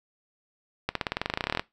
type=accelerating click train; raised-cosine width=0.3 ms; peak=-10 dBFS; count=19; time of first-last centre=0.89-1.595 s; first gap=63 ms; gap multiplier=0.94; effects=noise-tail reverb RT60 0.2 s tail -20 dB re dry